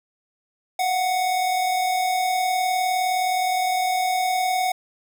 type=tone pair together; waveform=square; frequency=700.5 / 740 Hz; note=F5 / F#5; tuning=+5 / 0 cents; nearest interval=minor second; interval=95 cents; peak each=-31 / -21 dBFS; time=0.79-4.72 s; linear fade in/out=5 ms; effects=none